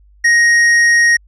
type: tone with hard clipping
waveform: sine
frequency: 1875 Hz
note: A#6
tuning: 10 cents sharp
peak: -9 dBFS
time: 0.24-1.17 s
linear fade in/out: 10 ms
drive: 9 dB
effects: added 50 Hz sine -44 dBFS peak until 1.27 s + low-pass 9000 Hz 12 dB/octave